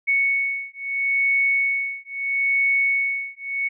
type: beating tone pair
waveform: sine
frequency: 2217 / 2217.76 Hz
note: C#7 / C#7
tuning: 0 / 0 cents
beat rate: 0.76 Hz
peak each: -22 dBFS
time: 0.07-3.69 s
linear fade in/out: 20 ms
effects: none